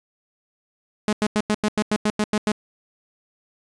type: tone bursts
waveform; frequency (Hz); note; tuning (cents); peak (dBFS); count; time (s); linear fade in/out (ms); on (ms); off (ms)
sawtooth; 211.6; G#3; +33; -14; 11; 1.08-2.518; 0; 48; 91
effects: resampled to 22050 Hz

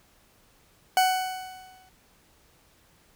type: tone with exponential decay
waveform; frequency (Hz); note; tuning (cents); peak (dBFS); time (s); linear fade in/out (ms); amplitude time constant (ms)
40% pulse; 746; F#5; +14; -16; 0.97-1.89; 1; 200
effects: pink hiss -61 dBFS RMS until 3.15 s

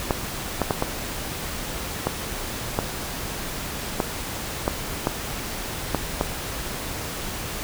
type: clicks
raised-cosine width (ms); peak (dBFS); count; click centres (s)
1; -6; 11; 0.108 / 0.617 / 0.708 / 0.824 / 2.07 / 2.789 / 4.002 / 4.679 / 5.071 / 5.947 / 6.211
effects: pink hiss -31 dBFS RMS until 7.63 s

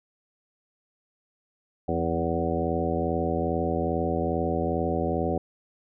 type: harmonic tone with a mistuned harmonic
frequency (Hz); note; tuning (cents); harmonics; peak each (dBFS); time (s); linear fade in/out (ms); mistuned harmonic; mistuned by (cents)
82.41; E2; 0; 1 / 2 / 3 / 4 / 5 / 6 / 7 / 9; -32 / -32 / -32 / -32 / -32 / -32 / -32 / -32; 1.88-5.38; 5; 2; +50
effects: none

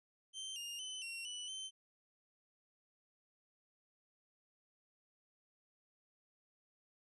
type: tone with pitch steps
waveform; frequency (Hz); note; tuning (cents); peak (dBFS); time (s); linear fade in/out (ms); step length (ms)
sawtooth; 3120 / 2823 / 3034 / 2737 / 2966 / 3091; G7 / F7 / F#7 / F7 / F#7 / G7; -9 / +18 / +43 / -36 / +4 / -25; -40; 0.33-1.71; 50; 230
effects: resampled to 24000 Hz

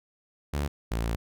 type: tone pair in turn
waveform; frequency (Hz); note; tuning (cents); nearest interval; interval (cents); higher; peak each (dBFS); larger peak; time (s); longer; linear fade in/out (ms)
sawtooth; 72.2 / 56.78; D2 / A#1; -29 / -45; major third; 416; first; -23; neither; 0.53-0.68 / 0.91-1.16; second; 10
effects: none

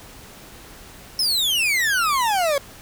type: exponential sweep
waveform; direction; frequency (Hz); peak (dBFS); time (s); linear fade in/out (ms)
40% pulse; down; 5370 to 544; -17; 1.19-2.58; 2
effects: pink hiss -43 dBFS RMS until 2.81 s

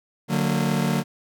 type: chord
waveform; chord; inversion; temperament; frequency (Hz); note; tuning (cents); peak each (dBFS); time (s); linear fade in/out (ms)
40% pulse; D augmented; none; just; 146.83 / 183.54 / 229.4; D3 / F#3 / A#3; 0 / -14 / -28; -24; 0.28-1.04; 50
effects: none

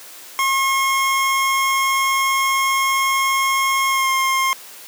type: tone with pitch glide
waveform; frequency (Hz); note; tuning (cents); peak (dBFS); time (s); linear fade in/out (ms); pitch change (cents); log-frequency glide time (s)
25% pulse; 1079 to 1064.1; C#6 to C6; -47 to +29; -12; 0.39-4.53; 0; -24; 3.88-4.09
effects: white hiss -39 dBFS RMS until 4.87 s + high-pass 300 Hz 12 dB/octave

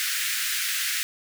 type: high-pass noise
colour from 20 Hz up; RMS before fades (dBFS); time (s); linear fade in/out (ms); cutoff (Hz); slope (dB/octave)
pink; -27; 0-1.03; 0; 1500; 48
effects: none

